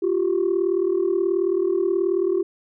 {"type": "tone pair together", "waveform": "sine", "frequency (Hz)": [349.2, 387.8], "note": ["F4", "G4"], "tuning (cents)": [0, -19], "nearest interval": "major second", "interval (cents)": 181, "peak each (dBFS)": -20, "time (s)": [0.02, 2.43], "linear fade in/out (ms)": 10, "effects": ["tanh soft clip ceiling -13 dBFS"]}